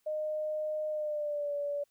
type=tone with pitch glide; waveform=sine; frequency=614 to 576.2 Hz; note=D#5 to D5; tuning=-23 to -33 cents; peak=-31 dBFS; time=0.06-1.84 s; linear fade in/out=10 ms; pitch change=-110 cents; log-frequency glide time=0.89-1.54 s; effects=white hiss -75 dBFS RMS until 1.9 s